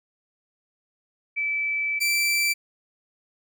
sine / sawtooth tone pair in turn, 2312 / 2335 Hz, D7 / D7, -28 / -11 cents, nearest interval unison, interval 17 cents, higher second, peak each -23 / -17 dBFS, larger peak second, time 1.36-2 / 2-2.54 s, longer first, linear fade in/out 20 ms, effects none

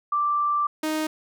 sine / sawtooth tone pair in turn, 1174.7 / 311.1 Hz, D6 / D#4, 0 / 0 cents, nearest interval octave + major seventh, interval 2300 cents, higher first, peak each -20 dBFS, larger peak neither, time 0.12-0.67 / 0.83-1.07 s, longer first, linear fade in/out 5 ms, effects none

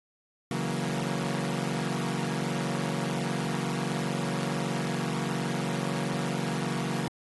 sawtooth chord, F# dominant seventh, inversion second, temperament equal with one note detuned, 138.59 / 163.58 / 185 / 233.1 Hz, C#3 / E3 / F#3 / A#3, 0 / -13 / 0 / 0 cents, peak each -30 dBFS, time 0.51-7.08 s, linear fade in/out 2 ms, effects AAC 32 kbps

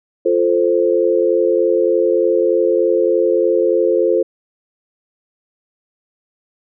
sine chord, F major, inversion none, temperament equal, 349.2 / 440 / 523.3 Hz, F4 / A4 / C5, 0 / 0 / 0 cents, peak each -16 dBFS, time 0.25-4.23 s, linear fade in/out 10 ms, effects none

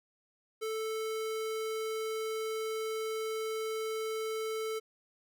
square tone, 440 Hz, A4, in tune, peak -34 dBFS, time 0.61-4.8 s, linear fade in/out 20 ms, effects none

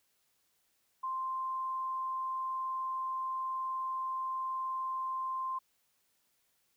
sine tone, 1046.5 Hz, C6, in tune, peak -33 dBFS, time 1.03-5.59 s, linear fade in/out 10 ms, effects white hiss -75 dBFS RMS until 6.76 s

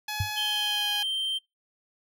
10% pulse tone with pitch glide, 846 to 828.1 Hz, G#5 to G#5, +32 to -5 cents, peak -22 dBFS, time 0.08-1.03 s, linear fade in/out 5 ms, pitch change -37 cents, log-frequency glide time 0.41-0.9 s
sine tone with exponential decay, 97.6 Hz, G2, 7 cents flat, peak -21 dBFS, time 0.2-0.31 s, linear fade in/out 5 ms, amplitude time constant 23 ms
triangle tone, 3136 Hz, G7, in tune, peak -25 dBFS, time 0.36-1.39 s, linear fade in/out 20 ms
effects noise-tail reverb RT60 0.2 s tail -25 dB re dry

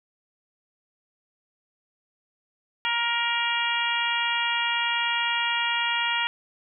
harmonic tone, 470.5 Hz, A#4, 16 cents sharp, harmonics 2 / 3 / 4 / 5 / 6 / 7, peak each -29 / -31 / -30 / -30 / -29 / -31 dBFS, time 2.85-6.27 s, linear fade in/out 0 ms, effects none

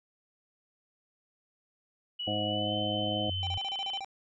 sine tone with pitch glide, 2936 to 3057 Hz, F#7 to G7, -14 to -44 cents, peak -33 dBFS, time 2.19-4 s, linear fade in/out 10 ms, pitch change +70 cents, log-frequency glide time 2.46-2.73 s
harmonic tone, 104.5 Hz, G#2, 11 cents sharp, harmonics 1 / 2 / 3 / 5 / 6 / 7, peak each -37 / -37 / -37 / -37 / -37 / -37 dBFS, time 2.27-3.3 s, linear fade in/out 5 ms
sine tone, 90.4 Hz, F#2, 40 cents flat, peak -33 dBFS, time 3.28-3.58 s, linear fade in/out 5 ms
square tone bursts, 784 Hz, G5, in tune, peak -37 dBFS, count 9, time 3.43-4.046 s, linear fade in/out 0 ms, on 40 ms, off 32 ms
effects resampled to 16000 Hz

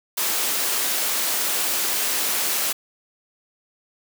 white high-pass noise, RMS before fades -23 dBFS, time 0.17-2.73 s, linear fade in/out 10 ms, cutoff 270 Hz, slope 12 dB/octave, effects none

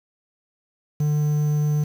triangle tone with quantisation, 149.3 Hz, D3, 29 cents sharp, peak -16 dBFS, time 1-1.84 s, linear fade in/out 5 ms, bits 7, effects none

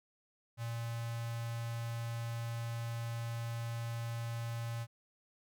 square tone with notch filter, 116.54 Hz, A#2, in tune, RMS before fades -39 dBFS, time 0.57-4.87 s, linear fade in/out 50 ms, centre 360 Hz, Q 1.6, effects none

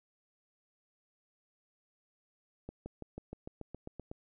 accelerating click train, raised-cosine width 2 ms, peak -29 dBFS, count 11, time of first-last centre 2.69-4.114 s, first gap 170 ms, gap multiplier 0.96, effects none

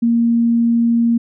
sine tone, 233.3 Hz, A#3, 2 cents sharp, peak -11 dBFS, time 0.02-1.18 s, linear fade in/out 10 ms, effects none

